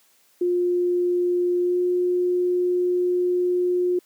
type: tone with pitch glide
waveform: sine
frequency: 354.6 to 358.1 Hz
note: F4 to F4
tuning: +26 to +43 cents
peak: -18 dBFS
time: 0.41-3.99 s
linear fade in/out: 5 ms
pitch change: +17 cents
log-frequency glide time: 1.62-1.79 s
effects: white hiss -60 dBFS RMS until 4.05 s + high-pass 200 Hz 12 dB/octave